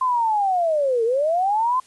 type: linear two-way sweep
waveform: sine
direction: down then up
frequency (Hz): 1046.5 to 441.6 to 1046.5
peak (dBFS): -17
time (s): 0.01-1.8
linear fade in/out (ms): 5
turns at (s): 1.04
effects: white hiss -53 dBFS RMS until 1.86 s + resampled to 24000 Hz